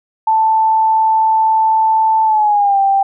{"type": "tone with pitch glide", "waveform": "sine", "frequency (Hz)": [882, 785.8], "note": ["A5", "G5"], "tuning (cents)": [4, 4], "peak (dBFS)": -9, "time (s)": [0.27, 3.03], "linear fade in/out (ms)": 5, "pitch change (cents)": -200, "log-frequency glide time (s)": [2.24, 2.79], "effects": []}